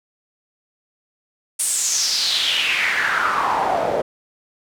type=noise with band-pass filter sweep; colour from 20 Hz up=pink; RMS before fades=-20 dBFS; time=1.59-4.02 s; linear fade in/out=10 ms; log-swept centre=9400 to 530 Hz; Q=4.5; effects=none